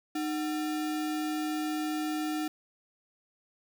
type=tone with sample-and-hold; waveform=sine; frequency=307.2 Hz; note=D#4; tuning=22 cents flat; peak=-29 dBFS; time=0.15-2.48 s; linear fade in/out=5 ms; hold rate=1050 Hz; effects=none